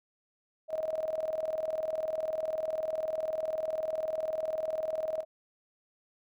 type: tone with tremolo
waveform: sine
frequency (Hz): 632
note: D#5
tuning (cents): +27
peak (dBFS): -28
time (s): 0.68-5.25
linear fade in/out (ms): 50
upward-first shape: square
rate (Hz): 20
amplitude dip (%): 65
effects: none